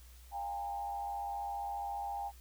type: tone with frequency modulation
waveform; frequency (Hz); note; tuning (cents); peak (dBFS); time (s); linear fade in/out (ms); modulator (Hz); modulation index
sine; 807; G#5; -50; -36; 0.31-2.32; 50; 94.7; 0.7
effects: added 61 Hz sine -53 dBFS peak until 2.4 s + white hiss -62 dBFS RMS until 2.4 s